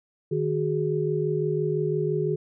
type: tone cluster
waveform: sine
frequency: 153.5 / 371.4 / 417.3 Hz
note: D#3 / F#4 / G#4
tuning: -23 / +7 / +8 cents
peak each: -27 dBFS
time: 0.31-2.36 s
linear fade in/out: 10 ms
effects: none